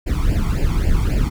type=noise with flanger; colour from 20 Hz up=brown; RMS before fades=-17 dBFS; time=0.06-1.3 s; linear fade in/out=20 ms; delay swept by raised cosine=0.4 to 0.92 ms; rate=3.7 Hz; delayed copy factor=+0.85; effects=none